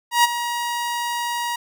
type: tone with ADSR envelope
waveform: sawtooth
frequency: 952 Hz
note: A#5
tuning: 36 cents sharp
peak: -7 dBFS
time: 0.11-1.56 s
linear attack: 130 ms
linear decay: 22 ms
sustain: -12 dB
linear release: 6 ms
effects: none